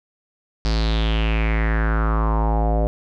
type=tone with low-pass filter sweep; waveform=square; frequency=54.8 Hz; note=A1; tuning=6 cents flat; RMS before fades=-19 dBFS; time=0.65-2.87 s; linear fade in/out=0 ms; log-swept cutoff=4900 to 610 Hz; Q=4.9; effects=none